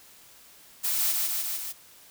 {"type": "noise with echo", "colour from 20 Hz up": "blue", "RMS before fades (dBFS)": -27, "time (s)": [0.83, 1.13], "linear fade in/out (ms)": 20, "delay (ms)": 150, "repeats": 4, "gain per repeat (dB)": -2, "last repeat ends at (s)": 1.73, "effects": ["white hiss -53 dBFS RMS until 2.1 s"]}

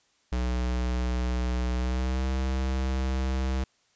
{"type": "tone with pitch glide", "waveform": "square", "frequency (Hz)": [61.74, 65.26], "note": ["B1", "C2"], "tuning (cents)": [0, -4], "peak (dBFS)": -26, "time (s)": [0.32, 3.64], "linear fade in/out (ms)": 5, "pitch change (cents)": 96, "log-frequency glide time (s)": [1.74, 2.26], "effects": ["white hiss -67 dBFS RMS until 3.95 s", "resampled to 16000 Hz"]}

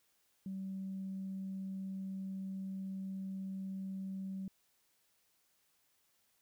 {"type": "tone", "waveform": "sine", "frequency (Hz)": 191.7, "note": "G3", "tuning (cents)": -38, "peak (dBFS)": -38, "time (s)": [0.46, 4.48], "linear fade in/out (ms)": 2, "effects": ["tanh soft clip ceiling -34 dBFS", "white hiss -75 dBFS RMS until 6.41 s"]}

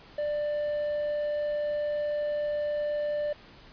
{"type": "tone", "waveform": "triangle", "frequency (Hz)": 592, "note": "D5", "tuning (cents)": 14, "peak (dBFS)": -25, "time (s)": [0.18, 3.33], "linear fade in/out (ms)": 5, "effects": ["pink hiss -52 dBFS RMS until 3.72 s", "resampled to 11025 Hz"]}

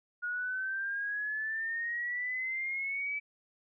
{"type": "exponential sweep", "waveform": "sine", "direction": "up", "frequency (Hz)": [1438, 2309], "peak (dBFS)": -32, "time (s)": [0.22, 3.2], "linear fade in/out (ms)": 20, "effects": []}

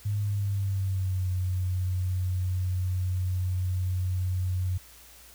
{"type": "tone with pitch glide", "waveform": "sine", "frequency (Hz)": [103, 91.76], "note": ["G#2", "F#2"], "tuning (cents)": [-14, -14], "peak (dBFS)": -25, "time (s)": [0.05, 4.78], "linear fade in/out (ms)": 10, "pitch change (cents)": -200, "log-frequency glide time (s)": [0.2, 1.28], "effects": ["added 60 Hz sine -56 dBFS peak until 5.34 s", "white hiss -52 dBFS RMS until 5.34 s"]}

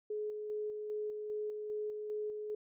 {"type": "tone with tremolo", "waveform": "sine", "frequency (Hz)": 423.4, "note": "G#4", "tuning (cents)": 33, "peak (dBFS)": -35, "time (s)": [0.1, 2.55], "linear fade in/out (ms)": 5, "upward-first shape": "square", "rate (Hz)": 2.5, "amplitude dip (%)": 35, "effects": []}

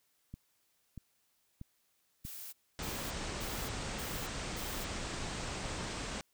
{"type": "click train", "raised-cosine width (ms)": 5, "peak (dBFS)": -32, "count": 5, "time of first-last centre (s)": [0.34, 2.888], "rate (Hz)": 1.57}
{"type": "noise bursts", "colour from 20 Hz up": "blue", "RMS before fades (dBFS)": -46, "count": 5, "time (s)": [2.24, 4.85], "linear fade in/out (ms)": 20, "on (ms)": 290, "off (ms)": 290}
{"type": "low-pass noise", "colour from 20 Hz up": "pink", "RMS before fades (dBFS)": -40, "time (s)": [2.79, 6.21], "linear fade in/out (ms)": 0, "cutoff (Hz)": 8800, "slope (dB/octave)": 96}
{"effects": ["white hiss -75 dBFS RMS until 6.33 s"]}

